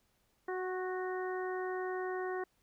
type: harmonic tone with a mistuned harmonic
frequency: 370 Hz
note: F#4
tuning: in tune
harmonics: 1 / 2 / 3 / 4 / 5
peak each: -36 / -42 / -45 / -47 / -46 dBFS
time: 0.48-2.44 s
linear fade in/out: 5 ms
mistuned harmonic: 3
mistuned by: -18 cents
effects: pink hiss -75 dBFS RMS until 2.62 s